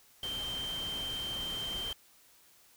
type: tone in noise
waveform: sine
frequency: 3136 Hz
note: G7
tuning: in tune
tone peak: -35 dBFS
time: 0.23-1.93 s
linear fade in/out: 2 ms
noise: pink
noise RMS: -44 dBFS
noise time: 0.23-1.93 s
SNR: +6 dB
effects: white hiss -62 dBFS RMS until 2.76 s